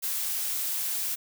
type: noise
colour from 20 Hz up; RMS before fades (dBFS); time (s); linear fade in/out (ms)
blue; -30; 0.02-1.16; 20
effects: none